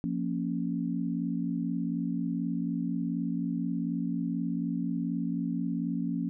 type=chord; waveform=sine; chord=Bb minor; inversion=second; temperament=equal; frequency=174.61 / 233.1 / 277.2 Hz; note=F3 / Bb3 / Db4; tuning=0 / 0 / 0 cents; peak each=-32 / -33 / -33 dBFS; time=0.04-6.29 s; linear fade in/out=0 ms; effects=none